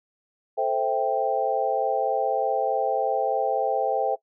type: chord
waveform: sine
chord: A minor seventh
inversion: none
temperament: equal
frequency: 440 / 523.3 / 659.3 / 784 Hz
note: A4 / C5 / E5 / G5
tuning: 0 / 0 / 0 / 0 cents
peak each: -28 / -27 / -27 / -25 dBFS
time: 0.57-4.16 s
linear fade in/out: 20 ms
effects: noise-tail reverb RT60 0.1 s tail -20 dB re dry